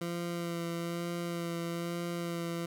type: tone with vibrato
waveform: 20% pulse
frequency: 170.7 Hz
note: F3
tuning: 39 cents flat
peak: -29 dBFS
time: 0.01-2.66 s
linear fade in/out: 5 ms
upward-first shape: sine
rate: 1.1 Hz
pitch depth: 16 cents each way
effects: none